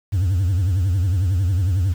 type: tone with vibrato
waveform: sine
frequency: 92.5 Hz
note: F#2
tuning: in tune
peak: -13 dBFS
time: 0.12-1.94 s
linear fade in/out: 20 ms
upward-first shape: triangle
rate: 11 Hz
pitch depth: 210 cents each way
effects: tanh soft clip ceiling -15 dBFS + 7-bit